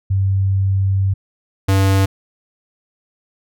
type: tone pair in turn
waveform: sine / square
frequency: 96.8 / 96.8 Hz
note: G2 / G2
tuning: -21 / -21 cents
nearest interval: unison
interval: 0 cents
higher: neither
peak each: -13 / -12 dBFS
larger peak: second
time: 0.1-1.14 / 1.68-2.06 s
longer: first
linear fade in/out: 10 ms
effects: none